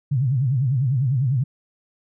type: tone with vibrato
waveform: sine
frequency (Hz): 130.81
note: C3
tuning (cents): 0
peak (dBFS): -17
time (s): 0.11-1.44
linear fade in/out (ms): 10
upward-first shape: sine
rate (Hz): 10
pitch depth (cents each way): 190
effects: none